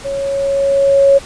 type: tone with level ramp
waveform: sine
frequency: 553 Hz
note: C#5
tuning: 4 cents flat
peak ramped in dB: -18 to -4 dBFS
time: 0.04-1.19 s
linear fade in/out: 20 ms
effects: pink hiss -33 dBFS RMS until 1.25 s + resampled to 22050 Hz